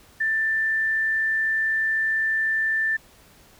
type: tone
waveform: sine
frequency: 1774 Hz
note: A6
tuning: 14 cents sharp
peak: -20 dBFS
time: 0.2-2.97 s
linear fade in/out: 10 ms
effects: pink hiss -53 dBFS RMS until 3.59 s